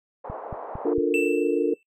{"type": "band-pass noise", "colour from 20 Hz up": "pink", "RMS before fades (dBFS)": -36, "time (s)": [0.24, 0.94], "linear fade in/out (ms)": 10, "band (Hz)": [480, 960], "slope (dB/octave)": 24}
{"type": "click train", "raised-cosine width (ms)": 5, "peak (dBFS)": -22, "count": 4, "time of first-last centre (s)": [0.3, 0.982], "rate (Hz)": 4.4}
{"type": "chord", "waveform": "sine", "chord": "Bb major seventh", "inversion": "first", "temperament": "equal with one note detuned", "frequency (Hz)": [293.7, 351.9, 440, 466.2], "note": ["D4", "F4", "A4", "Bb4"], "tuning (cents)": [0, 13, 0, 0], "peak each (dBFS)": -25, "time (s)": [0.85, 1.74], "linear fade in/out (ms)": 5}
{"type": "tone with exponential decay", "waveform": "triangle", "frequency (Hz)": 2661, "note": "E7", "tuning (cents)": 16, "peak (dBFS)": -21, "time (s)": [1.14, 1.83], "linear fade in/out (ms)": 1, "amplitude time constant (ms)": 150}
{"effects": ["noise-tail reverb RT60 0.1 s tail -20 dB re dry"]}